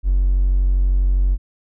triangle tone with hard clipping, 46.25 Hz, F#1, in tune, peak -13 dBFS, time 0.03-1.38 s, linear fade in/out 50 ms, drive 3 dB, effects none

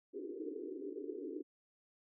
white band-pass noise, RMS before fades -44 dBFS, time 0.13-1.43 s, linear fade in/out 20 ms, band 280 to 450 Hz, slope 96 dB/octave, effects none

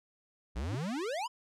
square exponential sweep, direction up, 53.3 to 1046.5 Hz, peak -34 dBFS, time 0.55-1.28 s, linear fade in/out 20 ms
triangle tone with exponential growth, 277.2 Hz, C#4, in tune, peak -31 dBFS, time 0.67-0.75 s, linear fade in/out 5 ms, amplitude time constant 16 ms
effects low-pass 8000 Hz 12 dB/octave

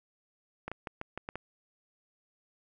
clicks, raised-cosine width 0.5 ms, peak -22 dBFS, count 7, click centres 0.68 / 0.716 / 0.872 / 1.014 / 1.176 / 1.289 / 1.356 s, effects none

